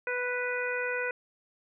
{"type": "harmonic tone", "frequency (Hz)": 493.9, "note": "B4", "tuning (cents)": 0, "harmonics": [1, 2, 3, 4, 5], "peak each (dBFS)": [-33, -41, -33, -37, -37], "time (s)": [0.07, 1.11], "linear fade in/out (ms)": 2, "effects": []}